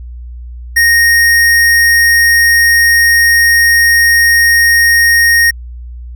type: tone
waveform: square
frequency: 1860 Hz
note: A#6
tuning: 4 cents flat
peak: -6 dBFS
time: 0.76-5.51 s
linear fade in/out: 10 ms
effects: added 60 Hz sine -24 dBFS peak until 6.15 s